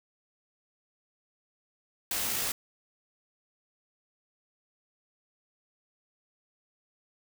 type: noise with amplitude modulation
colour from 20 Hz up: white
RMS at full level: -30 dBFS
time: 2.11-2.52 s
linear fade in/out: 2 ms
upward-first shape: sine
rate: 58.6 Hz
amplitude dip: 25%
effects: none